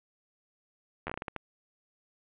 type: slowing click train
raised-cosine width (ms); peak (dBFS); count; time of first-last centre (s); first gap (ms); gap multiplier
0.5; -20; 9; 1.07-1.363; 11; 1.33
effects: resampled to 8000 Hz + 8-bit